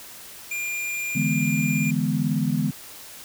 square tone, 2400 Hz, D7, 37 cents sharp, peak -27 dBFS, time 0.51-1.91 s, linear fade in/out 5 ms
sine chord, E dominant seventh, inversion third, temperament equal, 146.83 / 164.81 / 207.7 / 246.9 Hz, D3 / E3 / G#3 / B3, 0 / 0 / 0 / 0 cents, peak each -26 dBFS, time 1.15-2.71 s, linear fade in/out 10 ms
effects white hiss -42 dBFS RMS until 3.24 s

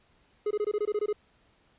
triangle tone bursts, 418.8 Hz, G#4, 15 cents sharp, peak -23 dBFS, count 10, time 0.46-1.129 s, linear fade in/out 5 ms, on 48 ms, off 21 ms, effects pink hiss -65 dBFS RMS until 1.78 s + resampled to 8000 Hz

